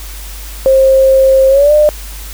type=tone with pitch glide; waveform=sine; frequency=532 to 600.6 Hz; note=C5 to D5; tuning=+29 to +39 cents; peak=-4 dBFS; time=0.66-1.89 s; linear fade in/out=0 ms; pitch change=+210 cents; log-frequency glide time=1.49-1.73 s; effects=added 50 Hz sine -25 dBFS peak until 2.33 s + white hiss -31 dBFS RMS until 2.33 s